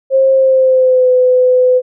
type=tone with pitch glide; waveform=sine; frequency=533 to 505.1 Hz; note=C5 to B4; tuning=+32 to +39 cents; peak=-6 dBFS; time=0.1-1.82 s; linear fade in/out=50 ms; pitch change=-93 cents; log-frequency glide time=0.33-1.1 s; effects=none